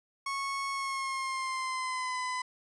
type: tone with pitch glide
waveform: 30% pulse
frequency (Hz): 1100 to 1008.7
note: C#6 to B5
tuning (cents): -14 to +36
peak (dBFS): -29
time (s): 0.26-2.42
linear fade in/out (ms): 5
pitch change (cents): -150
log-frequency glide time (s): 0.72-2.18
effects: resampled to 22050 Hz